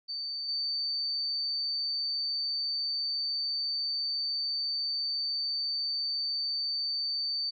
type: tone with level steps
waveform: sine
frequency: 4573 Hz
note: D8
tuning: 47 cents flat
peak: -33 / -29 dBFS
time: 0.08-7.51 s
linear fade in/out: 20 ms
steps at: 0.48 s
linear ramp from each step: 10 ms
effects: none